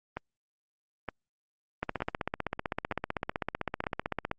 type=two click trains; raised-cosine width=0.5 ms; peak=-15 / -19 dBFS; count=40 / 5; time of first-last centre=1.83-4.314 / 0.17-3.84 s; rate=15.7 / 1.09 Hz; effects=Opus 32 kbps